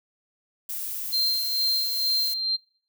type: noise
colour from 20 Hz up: violet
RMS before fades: -32 dBFS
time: 0.69-2.34 s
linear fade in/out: 5 ms
type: tone with tremolo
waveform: sine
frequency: 4161 Hz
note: C8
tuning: 10 cents flat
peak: -20 dBFS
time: 1.12-2.57 s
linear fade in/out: 20 ms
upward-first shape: sine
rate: 2.2 Hz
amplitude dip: 50%
effects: noise-tail reverb RT60 0.5 s tail -22 dB re dry